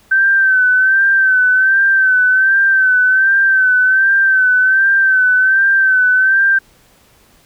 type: tone with vibrato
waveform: sine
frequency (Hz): 1542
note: G6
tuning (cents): -29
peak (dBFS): -8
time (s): 0.11-6.59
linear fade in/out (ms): 10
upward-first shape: sine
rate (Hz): 1.3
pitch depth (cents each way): 48
effects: pink hiss -50 dBFS RMS until 7.45 s